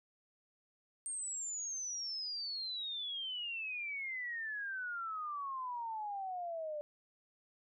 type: exponential sweep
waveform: sine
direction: down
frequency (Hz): 8730 to 587.3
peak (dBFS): -38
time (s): 1.06-6.81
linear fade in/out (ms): 0
effects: none